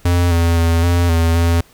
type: tone with pitch steps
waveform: square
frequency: 87.5 / 84.4 / 83.5 / 86.7 / 82.9 / 84.6 Hz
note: F2 / E2 / E2 / F2 / E2 / E2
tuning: +4 / +41 / +23 / -12 / +10 / +45 cents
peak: -12 dBFS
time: 0.05-1.61 s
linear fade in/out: 5 ms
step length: 260 ms
effects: pink hiss -49 dBFS RMS until 1.73 s